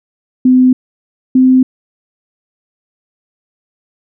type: tone pair in turn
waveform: sine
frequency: 255 / 258 Hz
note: C4 / C4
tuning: -44 / -24 cents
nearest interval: unison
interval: 20 cents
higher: second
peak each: -4 dBFS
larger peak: neither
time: 0.45-0.73 / 1.35-1.63 s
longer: neither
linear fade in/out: 5 ms
effects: none